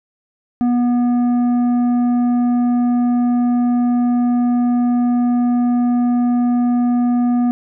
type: tone with tanh clipping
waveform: sine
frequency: 243 Hz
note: B3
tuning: 28 cents flat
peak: -14 dBFS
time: 0.61-7.51 s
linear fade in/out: 0 ms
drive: 8 dB
effects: none